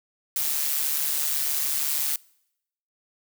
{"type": "noise with amplitude modulation", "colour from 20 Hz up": "blue", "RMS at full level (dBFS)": -23, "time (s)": [0.36, 2.16], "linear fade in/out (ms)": 2, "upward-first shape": "sine", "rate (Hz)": 146, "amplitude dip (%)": 60, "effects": ["noise-tail reverb RT60 0.8 s tail -25 dB re dry"]}